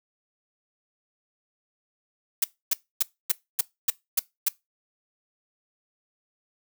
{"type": "noise bursts", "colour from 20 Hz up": "blue", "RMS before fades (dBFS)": -21, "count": 8, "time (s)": [2.42, 4.486], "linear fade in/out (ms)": 5, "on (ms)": 22, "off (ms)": 270, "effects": ["noise-tail reverb RT60 0.2 s tail -21 dB re dry"]}